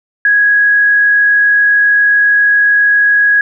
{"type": "tone with frequency modulation", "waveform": "sine", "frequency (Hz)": 1661.2, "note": "G#6", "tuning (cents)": 0, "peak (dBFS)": -6, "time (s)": [0.25, 3.41], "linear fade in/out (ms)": 2, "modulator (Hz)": 47.3, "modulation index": 0.25, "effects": []}